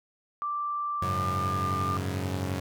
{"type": "tone with pitch glide", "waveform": "sine", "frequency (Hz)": [1174.7, 1198], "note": ["D6", "D6"], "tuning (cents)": [0, 34], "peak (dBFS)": -28, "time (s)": [0.42, 1.97], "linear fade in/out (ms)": 0, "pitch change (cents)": 34, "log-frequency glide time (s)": [1.05, 1.15]}
{"type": "chord", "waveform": "sawtooth", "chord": "F# suspended second", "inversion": "none", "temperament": "equal", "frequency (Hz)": [92.5, 103.83, 138.59], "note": ["F#2", "G#2", "C#3"], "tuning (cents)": [0, 0, 0], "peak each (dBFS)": [-27, -32, -32], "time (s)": [1.02, 2.6], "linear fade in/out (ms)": 5}
{"effects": []}